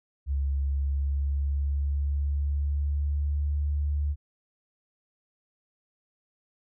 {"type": "tone with pitch glide", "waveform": "sine", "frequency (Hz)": [69.3, 72.87], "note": ["C#2", "D2"], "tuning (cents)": [0, -13], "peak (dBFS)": -24, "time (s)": [0.26, 4.16], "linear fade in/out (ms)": 50, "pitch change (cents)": 87, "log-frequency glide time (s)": [0.63, 3.56], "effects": []}